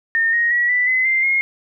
sine tone with pitch steps, 1824 / 1874.2 / 1925.8 / 1978.8 / 2033 / 2089 / 2147 Hz, A#6 / A#6 / B6 / B6 / B6 / C7 / C7, -38 / +9 / -44 / +3 / +50 / -3 / +44 cents, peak -14 dBFS, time 0.15-1.41 s, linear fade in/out 0 ms, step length 180 ms, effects none

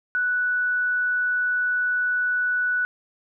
sine tone, 1480 Hz, F#6, in tune, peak -20 dBFS, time 0.15-2.85 s, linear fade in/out 0 ms, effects none

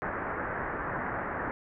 white low-pass noise, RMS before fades -34 dBFS, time 0.02-1.51 s, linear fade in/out 0 ms, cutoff 1800 Hz, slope 48 dB/octave, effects none

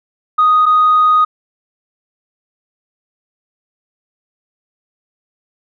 sine tone pair in turn, 1244.5 / 1244.5 Hz, D#6 / D#6, 0 / 0 cents, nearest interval unison, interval 0 cents, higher neither, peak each -6 dBFS, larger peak neither, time 0.38-0.66 / 0.66-1.25 s, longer second, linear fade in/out 10 ms, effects tanh soft clip ceiling -4 dBFS

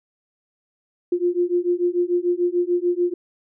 sine beating tone pair, 349.2 / 356 Hz, F4 / F4, 0 / +33 cents, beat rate 6.8 Hz, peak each -21 dBFS, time 1.12-3.14 s, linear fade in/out 5 ms, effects none

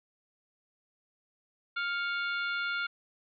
harmonic tone with a mistuned harmonic, 700 Hz, F5, 4 cents sharp, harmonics 2 / 3 / 4 / 5 / 6, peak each -31 / -39 / -43 / -42 / -46 dBFS, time 1.76-2.87 s, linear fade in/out 10 ms, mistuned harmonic 3, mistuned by +90 cents, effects none

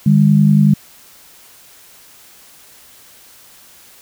sine tone pair together, 151.4 / 202.1 Hz, D#3 / G#3, -47 / -47 cents, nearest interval perfect fourth, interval 500 cents, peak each -10 dBFS, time 0.06-0.74 s, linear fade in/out 5 ms, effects white hiss -44 dBFS RMS until 4.01 s

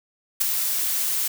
blue noise with ADSR envelope, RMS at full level -17 dBFS, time 0.4-1.28 s, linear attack 16 ms, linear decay 6 ms, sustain -7 dB, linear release 6 ms, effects none

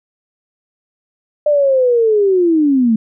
sine linear sweep, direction down, 602 to 214.7 Hz, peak -9 dBFS, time 1.46-2.96 s, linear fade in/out 5 ms, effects none

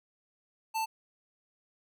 square tone, 886 Hz, A5, 12 cents sharp, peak -30 dBFS, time 0.74-0.86 s, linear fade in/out 20 ms, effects none

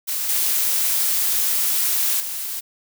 blue noise with level steps, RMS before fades -24 / -20 / -28 dBFS, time 0.07-2.61 s, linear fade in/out 20 ms, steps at 0.29 / 2.2 s, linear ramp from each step 2 ms, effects none

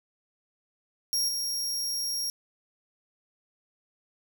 sawtooth tone with level steps, 5590 Hz, F8, 1 cent sharp, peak -22 / -26 dBFS, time 1.13-2.3 s, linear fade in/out 0 ms, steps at 1.28 s, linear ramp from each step 10 ms, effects none

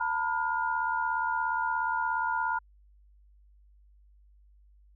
sine tone cluster, 904 / 981 / 1422 Hz, A5 / B5 / F6, +47 / -12 / +31 cents, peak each -31 dBFS, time 0-2.59 s, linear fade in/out 10 ms, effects added 50 Hz sine -56 dBFS peak until 4.95 s

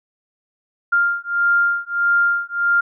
sine beating tone pair, 1398 / 1399.6 Hz, F6 / F6, +1 / +3 cents, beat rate 1.6 Hz, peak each -18 dBFS, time 0.92-2.81 s, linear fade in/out 10 ms, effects none

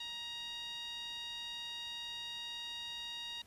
sawtooth tone with band-pass filter, 942 Hz, A#5, 18 cents sharp, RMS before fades -44 dBFS, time 0-3.42 s, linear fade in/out 5 ms, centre 3500 Hz, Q 6.8, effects pink hiss -65 dBFS RMS until 3.46 s + resampled to 32000 Hz

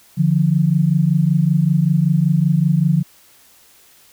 sine tone pair together, 147.8 / 173.04 Hz, D3 / F3, +11 / -16 cents, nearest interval minor third, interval 273 cents, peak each -15 dBFS, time 0.17-3.03 s, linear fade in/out 20 ms, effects white hiss -50 dBFS RMS until 4.12 s

